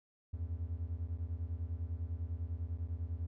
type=beating tone pair; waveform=triangle; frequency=79.7 / 89.7 Hz; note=D#2 / F2; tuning=+42 / +47 cents; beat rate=10 Hz; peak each=-37 / -38 dBFS; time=0.33-3.27 s; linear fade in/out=10 ms; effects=none